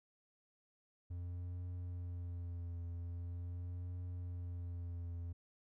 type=tone with vibrato; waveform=triangle; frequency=87.4 Hz; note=F2; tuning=2 cents sharp; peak=-39 dBFS; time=1.1-5.33 s; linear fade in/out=10 ms; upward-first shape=triangle; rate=0.43 Hz; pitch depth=36 cents each way; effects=none